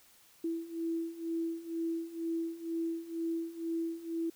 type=beating tone pair; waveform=sine; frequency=329.7 / 331.8 Hz; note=E4 / E4; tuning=0 / +11 cents; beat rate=2.1 Hz; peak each=-38 / -35 dBFS; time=0.44-4.3 s; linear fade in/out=5 ms; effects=white hiss -62 dBFS RMS until 4.35 s